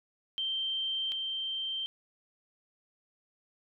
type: tone pair in turn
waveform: sine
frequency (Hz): 3136 / 3136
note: G7 / G7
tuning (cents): 0 / 0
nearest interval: unison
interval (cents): 0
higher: neither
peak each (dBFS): -30 / -32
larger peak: first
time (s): 0.38-1.12 / 1.12-1.86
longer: neither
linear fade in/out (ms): 0
effects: none